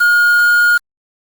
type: tone with quantisation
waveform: triangle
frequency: 1430 Hz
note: F6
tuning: 41 cents sharp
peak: -6 dBFS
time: 0-0.78 s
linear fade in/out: 10 ms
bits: 4
effects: Opus 32 kbps